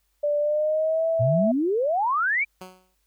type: tone with pitch glide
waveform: sine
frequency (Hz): 587.3 to 655.4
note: D5 to E5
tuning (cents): 0 to -10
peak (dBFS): -20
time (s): 0.23-1.52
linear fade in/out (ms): 10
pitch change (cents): +190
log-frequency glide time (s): 0.39-1.07
type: exponential sweep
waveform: sine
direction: up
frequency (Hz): 110.4 to 2400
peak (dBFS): -20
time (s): 1.19-2.45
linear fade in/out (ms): 20
type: tone with exponential decay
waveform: 10% pulse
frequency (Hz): 185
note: F#3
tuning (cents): 0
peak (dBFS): -27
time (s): 2.61-2.95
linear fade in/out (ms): 2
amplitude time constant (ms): 73
effects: added 50 Hz sine -70 dBFS peak until 3.06 s + white hiss -72 dBFS RMS until 3.06 s